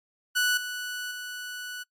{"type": "tone with level steps", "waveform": "sawtooth", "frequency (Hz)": 1480, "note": "F#6", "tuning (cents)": 0, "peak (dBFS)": [-18, -28, -31], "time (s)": [0.35, 1.84], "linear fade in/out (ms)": 20, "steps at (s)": [0.57, 1.11], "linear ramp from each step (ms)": 5, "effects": ["noise-tail reverb RT60 0.1 s tail -23 dB re dry", "MP3 64 kbps"]}